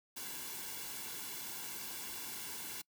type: noise with comb filter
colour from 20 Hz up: white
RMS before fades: -44 dBFS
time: 0.16-2.82 s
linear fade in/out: 10 ms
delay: 1.6 ms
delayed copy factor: -0.65
effects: noise-tail reverb RT60 0.1 s tail -25 dB re dry